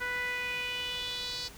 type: tone with band-pass filter sweep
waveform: sawtooth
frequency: 493.9 Hz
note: B4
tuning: in tune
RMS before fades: -35 dBFS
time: 0-1.49 s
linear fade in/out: 20 ms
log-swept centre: 1700 to 4600 Hz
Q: 4.3
effects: added 50 Hz sine -57 dBFS peak until 1.57 s + pink hiss -50 dBFS RMS until 1.57 s